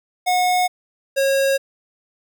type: tone pair in turn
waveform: square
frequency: 727 / 544.6 Hz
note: F#5 / C#5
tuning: -31 / -31 cents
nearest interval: perfect fourth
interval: 500 cents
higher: first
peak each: -16 dBFS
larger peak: neither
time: 0.26-0.68 / 1.16-1.58 s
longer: neither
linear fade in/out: 20 ms
effects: none